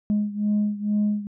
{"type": "beating tone pair", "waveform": "sine", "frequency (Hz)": [207.8, 210], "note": ["G#3", "G#3"], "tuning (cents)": [1, 19], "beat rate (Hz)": 2.2, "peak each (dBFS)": [-21, -24], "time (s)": [0.1, 1.27], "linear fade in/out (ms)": 0, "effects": ["tanh soft clip ceiling -16 dBFS"]}